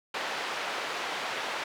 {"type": "band-pass noise", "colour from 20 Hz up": "pink", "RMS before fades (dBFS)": -34, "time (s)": [0.14, 1.64], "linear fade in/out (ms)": 5, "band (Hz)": [620, 3500], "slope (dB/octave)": 12, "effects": []}